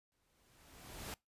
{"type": "noise with exponential growth", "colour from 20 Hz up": "pink", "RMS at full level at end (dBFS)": -43, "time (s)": [0.12, 1.14], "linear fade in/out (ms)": 0, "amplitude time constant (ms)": 220, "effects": ["noise-tail reverb RT60 0.2 s tail -24 dB re dry", "resampled to 32000 Hz"]}